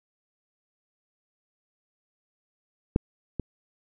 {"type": "clicks", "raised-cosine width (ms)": 3, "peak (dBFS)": [-7, -16], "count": 2, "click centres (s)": [2.961, 3.397], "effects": []}